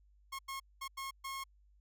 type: tone bursts at uneven times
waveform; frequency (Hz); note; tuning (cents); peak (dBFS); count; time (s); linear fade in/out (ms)
sawtooth; 1083; C#6; -41; -36; 5; 0.32-0.39 / 0.48-0.6 / 0.81-0.88 / 0.97-1.11 / 1.24-1.44; 10
effects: added 50 Hz sine -63 dBFS peak until 1.8 s